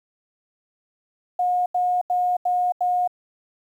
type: tone bursts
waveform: sine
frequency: 720 Hz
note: F#5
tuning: 47 cents flat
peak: -18 dBFS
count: 5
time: 1.39-3.076 s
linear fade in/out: 5 ms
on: 270 ms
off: 84 ms
effects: 9-bit